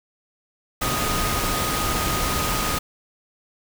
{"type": "tone in noise", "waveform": "sine", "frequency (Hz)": 1244.5, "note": "D#6", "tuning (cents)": 0, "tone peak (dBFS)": -28, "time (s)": [0.81, 2.79], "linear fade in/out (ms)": 10, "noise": "pink", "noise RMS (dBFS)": -24, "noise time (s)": [0.81, 2.79], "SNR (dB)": -7, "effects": []}